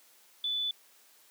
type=tone; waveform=sine; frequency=3482 Hz; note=A7; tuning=19 cents flat; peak=-29 dBFS; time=0.44-0.71 s; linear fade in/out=2 ms; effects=white hiss -61 dBFS RMS until 1.3 s + high-pass 300 Hz 12 dB/octave